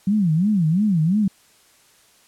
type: tone with vibrato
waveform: sine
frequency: 182.5 Hz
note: F#3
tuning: 24 cents flat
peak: -15 dBFS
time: 0.07-1.28 s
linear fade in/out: 5 ms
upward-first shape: sine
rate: 2.9 Hz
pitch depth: 290 cents each way
effects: white hiss -55 dBFS RMS until 2.27 s + low-pass 11000 Hz 12 dB/octave